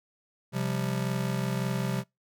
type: chord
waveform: square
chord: C suspended fourth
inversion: none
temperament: just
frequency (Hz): 130.81 / 174.42 / 196.22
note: C3 / F3 / G3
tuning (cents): 0 / -2 / +2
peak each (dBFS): -31 / -34 / -34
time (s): 0.52-2.04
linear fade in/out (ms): 50
effects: noise-tail reverb RT60 0.2 s tail -25 dB re dry